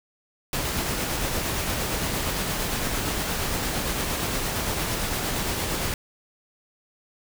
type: noise with tremolo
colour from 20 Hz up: pink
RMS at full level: -26 dBFS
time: 0.53-5.94 s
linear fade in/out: 2 ms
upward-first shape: sine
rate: 8.7 Hz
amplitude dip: 25%
effects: none